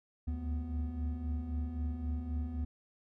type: tone cluster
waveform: triangle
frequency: 71.5 / 75.3 / 247.6 Hz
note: D2 / D2 / B3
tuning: -46 / +44 / +5 cents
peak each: -39 / -33 / -40 dBFS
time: 0.27-2.65 s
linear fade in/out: 10 ms
effects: none